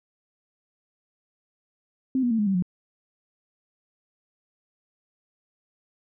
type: tone with pitch steps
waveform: sine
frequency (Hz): 261.6 / 242.7 / 225.1 / 208.8 / 193.73 / 179.71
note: C4 / B3 / A3 / G#3 / G3 / F3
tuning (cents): 0 / -30 / +40 / +10 / -20 / +50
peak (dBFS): -20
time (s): 2.15-2.624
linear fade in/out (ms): 2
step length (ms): 79
effects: none